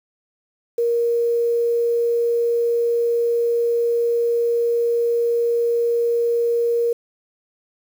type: tone with quantisation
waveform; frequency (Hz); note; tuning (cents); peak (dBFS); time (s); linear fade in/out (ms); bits
sine; 470.1; A#4; +15; -16; 0.78-6.93; 5; 7
effects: none